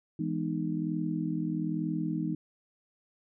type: chord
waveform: sine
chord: E major seventh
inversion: none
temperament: just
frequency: 164.81 / 206 / 247.2 / 309 Hz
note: E3 / G#3 / B3 / D#4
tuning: 0 / -14 / +2 / -12 cents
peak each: -33 / -36 / -37 / -33 dBFS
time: 0.19-2.35 s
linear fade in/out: 5 ms
effects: none